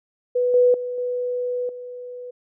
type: tone with level steps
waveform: sine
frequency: 493.9 Hz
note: B4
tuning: in tune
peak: -17 / -12 / -25 / -22 / -32 dBFS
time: 0.35-2.31 s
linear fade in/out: 10 ms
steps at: 0.54 / 0.74 / 0.98 / 1.69 s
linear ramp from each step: 2 ms
effects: none